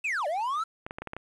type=linear two-way sweep; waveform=triangle; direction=down then up; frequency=2704 to 566 to 1362 Hz; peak=-25 dBFS; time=0.04-0.64 s; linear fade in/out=10 ms; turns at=0.27 s
type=clicks; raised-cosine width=0.5 ms; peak=-21 dBFS; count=7; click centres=0.865 / 0.909 / 0.985 / 1.02 / 1.073 / 1.134 / 1.166 s
effects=resampled to 24000 Hz + 9-bit